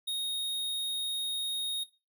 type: tone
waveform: square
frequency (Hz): 3729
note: A#7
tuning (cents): 0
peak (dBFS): -31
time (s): 0.07-1.84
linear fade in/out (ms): 10
effects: noise-tail reverb RT60 0.3 s tail -19 dB re dry